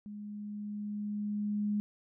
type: tone with level ramp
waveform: sine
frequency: 207.7 Hz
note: G#3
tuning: in tune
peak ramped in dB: -41 to -28 dBFS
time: 0.06-1.8 s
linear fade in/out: 0 ms
effects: none